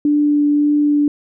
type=tone with vibrato; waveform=sine; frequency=293.5 Hz; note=D4; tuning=1 cent flat; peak=-11 dBFS; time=0.05-1.08 s; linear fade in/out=2 ms; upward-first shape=triangle; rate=1.8 Hz; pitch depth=9 cents each way; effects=none